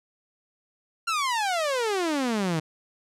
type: exponential sweep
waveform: sawtooth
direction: down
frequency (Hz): 1399 to 152.3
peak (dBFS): -20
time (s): 1.07-2.6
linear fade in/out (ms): 10
effects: low-pass 9000 Hz 12 dB/octave